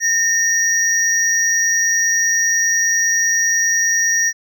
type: tone pair together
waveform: triangle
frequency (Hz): 1826 / 5755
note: A#6 / F#8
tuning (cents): -36 / -49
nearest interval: octave + minor sixth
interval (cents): 1987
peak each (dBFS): -15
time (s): 0-4.33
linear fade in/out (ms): 50
effects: none